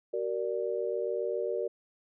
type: chord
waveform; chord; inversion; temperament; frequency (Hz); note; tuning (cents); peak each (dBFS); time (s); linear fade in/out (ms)
sine; Gb augmented; none; equal with one note detuned; 378.9 / 466.2 / 587.3; Gb4 / Bb4 / D5; +41 / 0 / 0; -34 / -32 / -35; 0.13-1.68; 10
effects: none